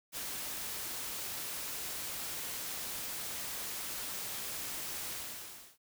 white noise with ADSR envelope, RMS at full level -38 dBFS, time 0.12-5.78 s, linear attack 53 ms, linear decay 4 ms, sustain -2 dB, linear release 690 ms, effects none

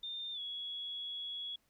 sine tone with pitch glide, 3616 to 3354 Hz, A7 to G#7, +47 to +16 cents, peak -39 dBFS, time 0.03-1.56 s, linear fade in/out 5 ms, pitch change -131 cents, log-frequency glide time 0.33-0.4 s, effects pink hiss -75 dBFS RMS until 1.69 s

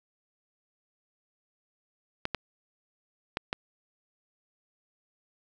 clicks, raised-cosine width 0.3 ms, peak -13 dBFS, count 4, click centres 2.254 / 2.347 / 3.371 / 3.529 s, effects none

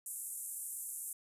pink band-pass noise, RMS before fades -43 dBFS, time 0.06-1.13 s, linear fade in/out 2 ms, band 8000 to 13000 Hz, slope 48 dB/octave, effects resampled to 32000 Hz

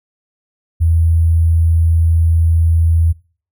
sine tone with sample-and-hold, 82.41 Hz, E2, in tune, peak -9 dBFS, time 0.8-3.13 s, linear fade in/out 20 ms, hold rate 11025 Hz, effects noise-tail reverb RT60 0.4 s tail -22 dB re dry

